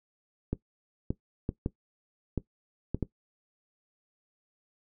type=clicks; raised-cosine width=3 ms; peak=-16 dBFS; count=7; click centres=0.53 / 1.105 / 1.491 / 1.661 / 2.377 / 2.946 / 3.027 s; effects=noise-tail reverb RT60 0.1 s tail -17 dB re dry